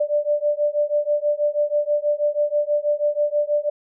sine beating tone pair, 587.3 / 593.5 Hz, D5 / D5, 0 / +18 cents, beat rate 6.2 Hz, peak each -21 dBFS, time 0-3.7 s, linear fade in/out 10 ms, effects none

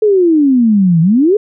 sine exponential two-way sweep, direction down then up, 440 to 158.4 to 440 Hz, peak -6 dBFS, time 0.02-1.37 s, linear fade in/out 5 ms, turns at 1.01 s, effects none

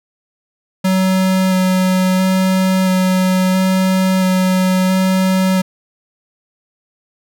square tone with vibrato, 186.8 Hz, F#3, 17 cents sharp, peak -12 dBFS, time 0.84-5.62 s, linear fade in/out 10 ms, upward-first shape square, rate 0.74 Hz, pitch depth 10 cents each way, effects none

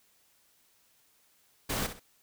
pink noise with echo, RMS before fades -32 dBFS, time 1.69-1.87 s, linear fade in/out 10 ms, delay 64 ms, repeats 2, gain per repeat -10 dB, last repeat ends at 1.998 s, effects white hiss -67 dBFS RMS until 2.22 s

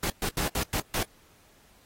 pink noise bursts at uneven times, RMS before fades -29 dBFS, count 6, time 0.03-0.1 / 0.22-0.29 / 0.37-0.48 / 0.55-0.63 / 0.73-0.8 / 0.94-1.03 s, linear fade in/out 2 ms, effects pink hiss -60 dBFS RMS until 1.85 s + AAC 48 kbps

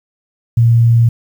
sine tone, 116.54 Hz, A#2, in tune, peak -6 dBFS, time 0.57-1.09 s, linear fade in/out 5 ms, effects 7-bit

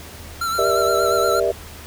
square tone with vibrato, 1351 Hz, E6, 42 cents sharp, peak -21 dBFS, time 0.41-1.4 s, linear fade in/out 5 ms, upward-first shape sine, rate 8.5 Hz, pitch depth 43 cents each way
sine chord, E half-diminished seventh, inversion first, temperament just, 395.6 / 474.7 / 593.3 / 659.3 Hz, G4 / Bb4 / D5 / E5, +16 / +31 / +18 / 0 cents, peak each -22 dBFS, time 0.58-1.52 s, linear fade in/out 10 ms
effects added 78 Hz sine -40 dBFS peak until 1.86 s + pink hiss -39 dBFS RMS until 1.86 s

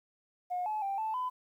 sine tone with pitch steps, 720 / 857 / 788 / 877 / 1007 Hz, F#5 / A5 / G5 / A5 / B5, -47 / -46 / +9 / -6 / +33 cents, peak -30 dBFS, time 0.5-1.3 s, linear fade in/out 20 ms, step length 160 ms, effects tanh soft clip ceiling -27 dBFS + 11-bit

